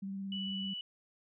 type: tone with vibrato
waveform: sine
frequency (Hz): 195.2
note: G3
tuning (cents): -7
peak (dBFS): -37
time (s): 0.02-0.74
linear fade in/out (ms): 10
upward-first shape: sine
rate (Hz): 18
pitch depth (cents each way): 20
type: tone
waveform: sine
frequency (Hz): 2958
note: F#7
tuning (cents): -1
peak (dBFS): -38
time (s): 0.32-0.81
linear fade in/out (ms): 2
effects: none